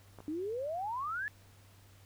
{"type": "clicks", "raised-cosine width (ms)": 1, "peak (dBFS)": -35, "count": 2, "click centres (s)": [0.187, 0.204]}
{"type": "exponential sweep", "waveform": "sine", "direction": "up", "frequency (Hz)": [293.7, 1758], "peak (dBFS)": -34, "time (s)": [0.28, 1.28], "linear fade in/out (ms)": 0}
{"effects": ["added 98 Hz sine -58 dBFS peak until 2.05 s", "pink hiss -63 dBFS RMS until 2.05 s"]}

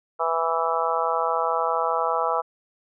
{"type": "harmonic tone", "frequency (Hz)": 164.8, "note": "E3", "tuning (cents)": 0, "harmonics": [3, 4, 5, 6, 7, 8], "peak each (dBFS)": [-28, -28, -28, -28, -28, -28], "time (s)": [0.19, 2.42], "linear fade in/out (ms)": 20, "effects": []}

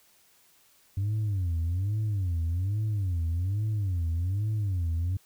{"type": "tone with vibrato", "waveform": "sine", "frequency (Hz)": 94.4, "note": "F#2", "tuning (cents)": 35, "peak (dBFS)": -23, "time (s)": [0.97, 5.17], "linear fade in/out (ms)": 5, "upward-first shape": "sine", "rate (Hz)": 1.2, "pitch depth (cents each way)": 240, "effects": ["tanh soft clip ceiling -24 dBFS", "white hiss -62 dBFS RMS until 5.25 s"]}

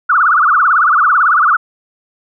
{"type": "tone with vibrato", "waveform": "sine", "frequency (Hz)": 1300, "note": "E6", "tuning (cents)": -24, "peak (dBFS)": -7, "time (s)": [0.09, 1.57], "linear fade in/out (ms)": 10, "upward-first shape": "triangle", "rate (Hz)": 18, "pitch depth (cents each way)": 270, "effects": []}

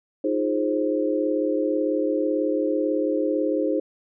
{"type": "chord", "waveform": "sine", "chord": "F minor seventh", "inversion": "third", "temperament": "equal with one note detuned", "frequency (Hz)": [311.1, 349.2, 415.3, 528.7], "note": ["Eb4", "F4", "Ab4", "C5"], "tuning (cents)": [0, 0, 0, 18], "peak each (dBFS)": [-24, -30, -27, -25], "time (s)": [0.24, 3.8], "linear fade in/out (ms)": 5, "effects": []}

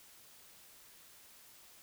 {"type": "silence", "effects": ["white hiss -59 dBFS RMS until 1.82 s"]}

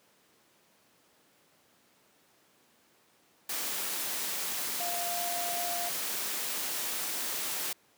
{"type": "tone in noise", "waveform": "sine", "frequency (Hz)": 698.5, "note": "F5", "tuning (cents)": 0, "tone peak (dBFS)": -35, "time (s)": [4.8, 5.89], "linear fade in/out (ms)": 5, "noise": "white", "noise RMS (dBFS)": -34, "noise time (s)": [3.49, 7.73], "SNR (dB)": -4, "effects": ["pink hiss -65 dBFS RMS until 7.97 s", "high-pass 200 Hz 12 dB/octave"]}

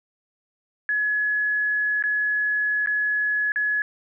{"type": "tone with dropouts", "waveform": "sine", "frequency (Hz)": 1694, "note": "G#6", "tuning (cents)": 34, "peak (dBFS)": -20, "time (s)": [0.89, 3.82], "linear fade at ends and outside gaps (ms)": 1, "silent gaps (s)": [[2.025, 2.038], [2.861, 2.872], [3.52, 3.559]], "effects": []}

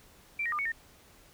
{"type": "tone with pitch steps", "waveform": "sine", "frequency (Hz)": [2348, 1875, 1204, 2223, 1828], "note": ["D7", "A#6", "D6", "C#7", "A#6"], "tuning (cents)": [-1, 10, 43, 4, -34], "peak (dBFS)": -29, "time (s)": [0.39, 0.72], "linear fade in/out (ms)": 5, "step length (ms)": 66, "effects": ["pink hiss -58 dBFS RMS until 1.33 s"]}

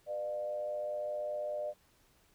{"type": "tone with frequency modulation", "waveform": "sine", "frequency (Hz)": 600, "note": "D5", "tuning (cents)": 37, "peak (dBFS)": -34, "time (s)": [0.06, 1.74], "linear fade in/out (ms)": 50, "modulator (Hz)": 105, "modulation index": 0.52, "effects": ["pink hiss -68 dBFS RMS until 2.34 s"]}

